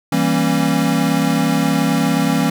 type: chord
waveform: square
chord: E diminished seventh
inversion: none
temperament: equal with one note detuned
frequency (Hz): 164.81 / 196 / 233.1 / 272.1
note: E3 / G3 / Bb3 / Db4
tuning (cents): 0 / 0 / 0 / -32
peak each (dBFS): -20 / -22 / -21 / -19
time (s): 0.12-2.5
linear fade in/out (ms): 5
effects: none